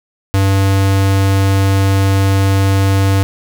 square tone, 97.4 Hz, G2, 11 cents flat, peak -10 dBFS, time 0.34-3.23 s, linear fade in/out 0 ms, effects none

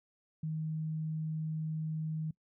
sine tone, 157.2 Hz, D#3, 18 cents sharp, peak -33 dBFS, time 0.43-2.31 s, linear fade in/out 5 ms, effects noise-tail reverb RT60 0.1 s tail -23 dB re dry

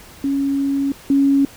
sine tone pair in turn, 277 / 277 Hz, C#4 / C#4, -1 / -1 cents, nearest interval unison, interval 0 cents, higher neither, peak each -16 / -11 dBFS, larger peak second, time 0.24-0.92 / 1.1-1.45 s, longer first, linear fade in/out 2 ms, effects pink hiss -42 dBFS RMS until 1.56 s

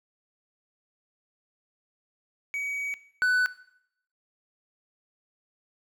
triangle tone pair in turn, 2264 / 1495 Hz, C#7 / F#6, +36 / +17 cents, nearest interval perfect fifth, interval 719 cents, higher first, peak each -27 / -18 dBFS, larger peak second, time 2.54-2.94 / 3.22-3.46 s, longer first, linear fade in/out 0 ms, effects noise-tail reverb RT60 0.7 s tail -17 dB re dry

